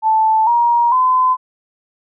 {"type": "tone with pitch steps", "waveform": "sine", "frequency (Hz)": [878, 946.5, 1020.3], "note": ["A5", "A#5", "C6"], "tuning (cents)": [-4, 26, -44], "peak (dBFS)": -10, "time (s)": [0.02, 1.37], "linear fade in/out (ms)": 50, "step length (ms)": 450, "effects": []}